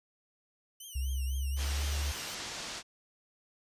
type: tone with vibrato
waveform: 10% pulse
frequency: 2956 Hz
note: F#7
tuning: 2 cents flat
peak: -37 dBFS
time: 0.8-2.35 s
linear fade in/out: 5 ms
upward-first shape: triangle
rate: 4 Hz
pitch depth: 160 cents each way
type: tone with pitch glide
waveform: sine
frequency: 66 to 71.97 Hz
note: C2 to D2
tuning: +16 to -34 cents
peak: -30 dBFS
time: 0.95-2.12 s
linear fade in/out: 10 ms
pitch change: +150 cents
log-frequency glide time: 1.31-1.86 s
type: low-pass noise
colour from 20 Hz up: white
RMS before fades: -41 dBFS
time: 1.56-2.83 s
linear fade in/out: 50 ms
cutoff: 6700 Hz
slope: 24 dB/octave
effects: resampled to 32000 Hz